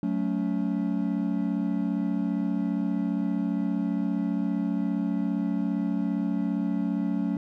triangle chord, F# minor, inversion none, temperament equal with one note detuned, 185 / 220 / 282.4 Hz, F#3 / A3 / C#4, 0 / 0 / +32 cents, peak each -27 dBFS, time 0.03-7.37 s, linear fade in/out 2 ms, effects none

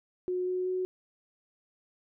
sine tone with pitch steps, 363.7 / 366.4 / 369.2 Hz, F#4 / F#4 / F#4, -30 / -17 / -4 cents, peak -28 dBFS, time 0.28-0.85 s, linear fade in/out 0 ms, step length 190 ms, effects none

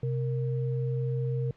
sine tone pair together, 130 / 464.5 Hz, C3 / A#4, -11 / -6 cents, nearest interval octave + minor seventh, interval 2205 cents, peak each -27 / -35 dBFS, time 0.03-1.51 s, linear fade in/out 2 ms, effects pink hiss -61 dBFS RMS until 1.56 s + low-pass 3000 Hz 12 dB/octave

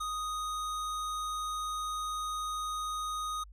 square tone, 1244.5 Hz, D#6, in tune, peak -34 dBFS, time 0-3.44 s, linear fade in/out 10 ms, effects added 50 Hz sine -49 dBFS peak until 3.52 s + low-pass 12000 Hz 12 dB/octave

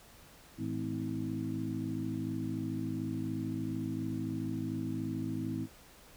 harmonic tone with a mistuned harmonic, 53.5 Hz, A1, 48 cents flat, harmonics 2 / 3 / 4 / 5 / 6, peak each -40 / -41 / -42 / -38 / -39 dBFS, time 0.57-5.68 s, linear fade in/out 50 ms, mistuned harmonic 5, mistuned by -62 cents, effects pink hiss -57 dBFS RMS until 6.16 s

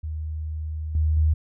sine tone with level steps, 77.78 Hz, D#2, in tune, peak -27 / -18 / -16 dBFS, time 0.03-1.34 s, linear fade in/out 10 ms, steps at 0.95 / 1.17 s, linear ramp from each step 2 ms, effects none

